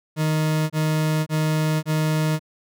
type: tone bursts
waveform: 40% pulse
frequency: 155.56 Hz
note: D#3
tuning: in tune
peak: -18 dBFS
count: 4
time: 0.16-2.395 s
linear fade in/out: 50 ms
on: 540 ms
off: 25 ms
effects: none